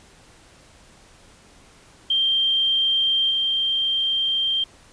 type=tone with level steps; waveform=sine; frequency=3166 Hz; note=G7; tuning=17 cents sharp; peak=-17 / -19 dBFS; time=2.1-4.64 s; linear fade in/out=5 ms; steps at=3.3 s; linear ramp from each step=10 ms; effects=pink hiss -51 dBFS RMS until 4.92 s + resampled to 22050 Hz